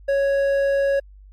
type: tone with hard clipping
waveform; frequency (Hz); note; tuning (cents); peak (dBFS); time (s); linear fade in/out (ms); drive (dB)
sine; 554.4; C#5; 0; -18; 0.08-1; 10; 6
effects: added 49 Hz sine -42 dBFS peak until 1.32 s + MP3 64 kbps